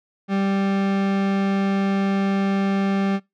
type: tone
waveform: 40% pulse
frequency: 196 Hz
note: G3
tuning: in tune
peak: -18 dBFS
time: 0.28-3.2 s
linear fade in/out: 50 ms
effects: noise-tail reverb RT60 0.2 s tail -23 dB re dry + low-pass 3000 Hz 12 dB/octave